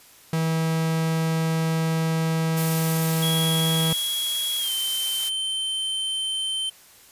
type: tone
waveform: 45% pulse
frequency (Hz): 161.7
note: E3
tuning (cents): -33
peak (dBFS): -21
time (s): 0.33-3.93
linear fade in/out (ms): 2
type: noise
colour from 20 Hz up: blue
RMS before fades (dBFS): -29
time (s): 2.56-5.3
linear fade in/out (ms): 20
type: tone with pitch glide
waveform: square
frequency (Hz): 3321 to 3099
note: G#7 to G7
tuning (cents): -1 to -21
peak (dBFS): -25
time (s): 3.22-6.7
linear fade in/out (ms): 10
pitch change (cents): -120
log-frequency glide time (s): 4.59-4.71
effects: white hiss -51 dBFS RMS until 7.11 s + resampled to 32000 Hz